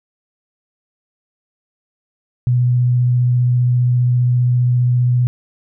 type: tone with vibrato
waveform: sine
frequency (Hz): 123.47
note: B2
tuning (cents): 0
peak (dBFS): -11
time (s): 2.47-5.27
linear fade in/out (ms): 0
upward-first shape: sine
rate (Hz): 15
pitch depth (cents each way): 10
effects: none